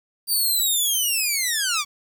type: linear sweep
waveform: 10% pulse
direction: down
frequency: 4699 to 1108.7 Hz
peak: -12 dBFS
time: 0.27-1.85 s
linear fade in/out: 50 ms
effects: 9-bit